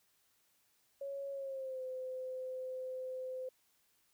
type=tone with pitch glide; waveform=sine; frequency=554.4 to 514.3 Hz; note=C#5 to C5; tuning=0 to -30 cents; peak=-39 dBFS; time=1.01-3.49 s; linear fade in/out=5 ms; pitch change=-130 cents; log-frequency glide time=1.31-1.82 s; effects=white hiss -74 dBFS RMS until 4.13 s